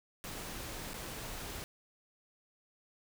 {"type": "noise with dropouts", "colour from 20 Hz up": "pink", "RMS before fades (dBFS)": -43, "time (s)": [0.24, 1.64], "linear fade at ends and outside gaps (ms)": 0, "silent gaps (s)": [0.934, 0.941], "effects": []}